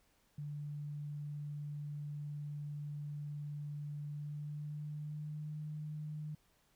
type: tone with pitch glide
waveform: sine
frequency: 146.83 to 151.92 Hz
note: D3 to D#3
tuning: 0 to -41 cents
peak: -40 dBFS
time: 0.38-6.35 s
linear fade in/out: 5 ms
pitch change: +59 cents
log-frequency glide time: 4.07-5.56 s
effects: pink hiss -73 dBFS RMS until 6.75 s